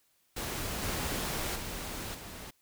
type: noise with level steps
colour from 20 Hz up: pink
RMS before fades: -36 / -34 / -39 / -45 dBFS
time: 0.36-2.51 s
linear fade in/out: 10 ms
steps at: 0.82 / 1.55 / 2.14 s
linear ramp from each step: 10 ms
effects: white hiss -71 dBFS RMS until 2.61 s